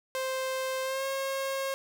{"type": "tone with pitch glide", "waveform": "sawtooth", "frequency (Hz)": [523.3, 540.5], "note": ["C5", "C#5"], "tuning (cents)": [0, -44], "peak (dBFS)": -26, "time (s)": [0.15, 1.74], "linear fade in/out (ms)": 0, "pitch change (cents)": 56, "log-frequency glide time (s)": [0.83, 1.05], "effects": []}